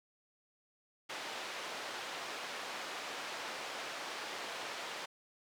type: band-pass noise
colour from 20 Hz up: pink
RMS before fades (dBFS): -43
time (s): 1.09-5.06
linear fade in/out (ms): 10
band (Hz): 560 to 4800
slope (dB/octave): 12
effects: none